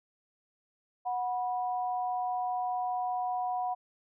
sine tone pair together, 734 / 979 Hz, F#5 / B5, -14 / -15 cents, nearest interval perfect fourth, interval 499 cents, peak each -30 / -37 dBFS, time 1.05-3.75 s, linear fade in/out 20 ms, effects none

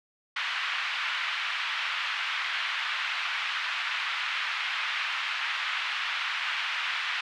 white band-pass noise, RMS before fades -31 dBFS, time 0.36-7.21 s, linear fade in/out 5 ms, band 1100 to 3100 Hz, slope 24 dB/octave, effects none

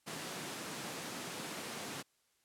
pink high-pass noise, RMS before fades -43 dBFS, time 0.06-2.03 s, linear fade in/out 20 ms, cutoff 150 Hz, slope 24 dB/octave, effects white hiss -75 dBFS RMS until 2.44 s + low-pass 11000 Hz 12 dB/octave

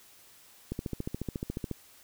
click train, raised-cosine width 3 ms, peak -20 dBFS, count 15, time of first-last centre 0.72-1.713 s, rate 14.1 Hz, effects white hiss -57 dBFS RMS until 2.03 s

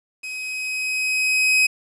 40% pulse tone with level ramp, 2529 Hz, D#7, 28 cents sharp, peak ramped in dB -28 to -12 dBFS, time 0.23-1.67 s, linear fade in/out 10 ms, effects resampled to 22050 Hz + 8-bit

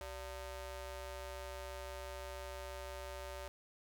sawtooth ring-modulated tone, 321 Hz, E4, 46 cents flat, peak -37 dBFS, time 0.01-3.48 s, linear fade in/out 0 ms, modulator 258 Hz, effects none

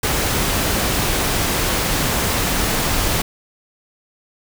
pink noise, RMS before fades -19 dBFS, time 0.03-3.22 s, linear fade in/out 5 ms, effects none

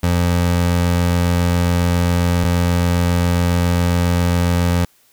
25% pulse tone pair in turn, 87.31 / 87.31 Hz, F2 / F2, 0 / 0 cents, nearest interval unison, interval 0 cents, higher neither, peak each -10 dBFS, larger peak neither, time 0.03-2.44 / 2.44-4.85 s, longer neither, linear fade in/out 5 ms, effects white hiss -55 dBFS RMS until 5.12 s

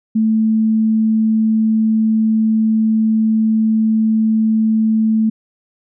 sine tone, 220 Hz, A3, in tune, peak -11 dBFS, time 0.15-5.3 s, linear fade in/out 10 ms, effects none

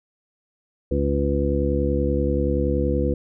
harmonic tone, 70.5 Hz, C#2, 30 cents sharp, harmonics 1 / 2 / 3 / 4 / 5 / 7, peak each -23 / -28 / -28 / -27 / -27 / -25 dBFS, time 0.91-3.14 s, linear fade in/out 5 ms, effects none

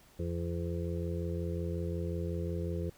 harmonic tone, 85.5 Hz, F2, 36 cents flat, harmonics 1 / 2 / 4 / 5 / 6, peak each -35 / -38 / -41 / -42 / -43 dBFS, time 0.19-2.9 s, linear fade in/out 5 ms, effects pink hiss -61 dBFS RMS until 2.97 s

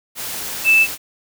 sine tone in noise, 2637 Hz, E7, in tune, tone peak -9 dBFS, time 0.64-0.87 s, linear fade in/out 50 ms, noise white, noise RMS -27 dBFS, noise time 0.15-0.98 s, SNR +15 dB, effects none

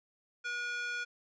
square tone with high-pass filter, 482 Hz, B4, 42 cents flat, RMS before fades -37 dBFS, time 0.44-1.05 s, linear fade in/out 20 ms, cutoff 1700 Hz, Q 8.1, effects resampled to 16000 Hz + 12-bit

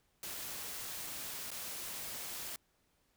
white noise with dropouts, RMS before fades -43 dBFS, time 0.23-2.56 s, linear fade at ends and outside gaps 1 ms, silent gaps 1.505-1.515 s, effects pink hiss -75 dBFS RMS until 3.16 s

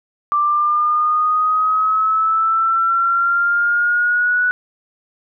sine exponential sweep, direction up, 1174.7 to 1480 Hz, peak -13 dBFS, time 0.32-4.51 s, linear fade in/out 0 ms, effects none

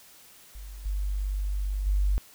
sine tone with level steps, 49 Hz, G1, in tune, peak -38 / -26 / -21 dBFS, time 0.55-2.18 s, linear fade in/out 0 ms, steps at 0.85 / 1.86 s, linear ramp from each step 10 ms, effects white hiss -53 dBFS RMS until 2.34 s

